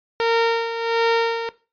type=tone with tremolo; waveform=sawtooth; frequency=460 Hz; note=A#4; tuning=23 cents flat; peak=-11 dBFS; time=0.2-1.49 s; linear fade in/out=0 ms; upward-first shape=sine; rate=1.4 Hz; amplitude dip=65%; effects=noise-tail reverb RT60 0.3 s tail -17 dB re dry + resampled to 11025 Hz